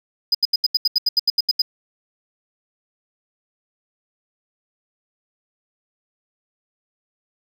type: tone bursts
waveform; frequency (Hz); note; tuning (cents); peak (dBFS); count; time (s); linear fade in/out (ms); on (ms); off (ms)
triangle; 4978; D#8; 0; -12; 13; 0.32-1.619; 5; 27; 79
effects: none